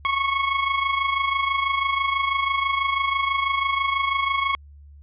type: tone with amplitude modulation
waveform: 25% pulse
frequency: 1100 Hz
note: C#6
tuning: 14 cents flat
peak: -14 dBFS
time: 0.05-4.55 s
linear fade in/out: 0 ms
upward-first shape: sine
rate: 26.1 Hz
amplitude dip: 60%
effects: added 72 Hz sine -43 dBFS peak until 5.02 s + resampled to 8000 Hz